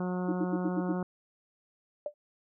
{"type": "harmonic tone", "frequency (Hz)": 181.3, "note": "F#3", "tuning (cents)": -35, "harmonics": [1, 2, 3, 4, 5, 6, 7, 8], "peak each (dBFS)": [-31, -37, -41, -43, -45, -47, -48, -49], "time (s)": [0, 1.03], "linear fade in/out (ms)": 2}
{"type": "tone bursts", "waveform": "sine", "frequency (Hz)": 317.3, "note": "D#4", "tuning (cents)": 34, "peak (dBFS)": -27, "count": 6, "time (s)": [0.28, 0.93], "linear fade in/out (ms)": 10, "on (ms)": 45, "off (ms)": 76}
{"type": "tone with exponential decay", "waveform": "sine", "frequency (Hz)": 590, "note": "D5", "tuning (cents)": 8, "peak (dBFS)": -27, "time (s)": [2.06, 2.14], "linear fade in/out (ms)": 2, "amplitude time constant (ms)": 16}
{"effects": []}